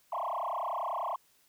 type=tone with frequency modulation; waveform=sine; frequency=874 Hz; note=A5; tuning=12 cents flat; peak=-30 dBFS; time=0.12-1.16 s; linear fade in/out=5 ms; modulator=30.1 Hz; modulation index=7.8; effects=tanh soft clip ceiling -27 dBFS + white hiss -67 dBFS RMS until 1.48 s